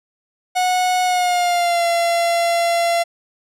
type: tone with pitch glide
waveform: 45% pulse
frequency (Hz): 732 to 683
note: F#5 to F5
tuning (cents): -19 to -39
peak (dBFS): -15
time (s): 0.55-3.04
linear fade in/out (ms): 20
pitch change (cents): -120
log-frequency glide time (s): 1.04-1.86
effects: low-pass 11000 Hz 12 dB/octave